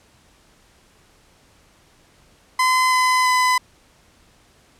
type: tone with pitch steps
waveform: 30% pulse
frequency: 1022 / 1014.9 / 1007.9 Hz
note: C6 / B5 / B5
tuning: -41 / +47 / +35 cents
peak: -12 dBFS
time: 2.59-3.58 s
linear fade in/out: 5 ms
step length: 330 ms
effects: pink hiss -55 dBFS RMS until 4.79 s + low-pass 10000 Hz 12 dB/octave